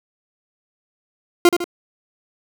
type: tone with echo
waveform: 40% pulse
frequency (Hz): 349.2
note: F4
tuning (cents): 0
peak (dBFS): -7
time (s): 1.45-1.49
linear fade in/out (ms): 2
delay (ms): 76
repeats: 2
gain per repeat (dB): -7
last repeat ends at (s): 1.642
effects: none